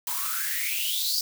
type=noise with high-pass filter sweep; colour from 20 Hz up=blue; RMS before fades=-28 dBFS; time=0.07-1.21 s; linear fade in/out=2 ms; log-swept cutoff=910 to 5000 Hz; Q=9.3; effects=none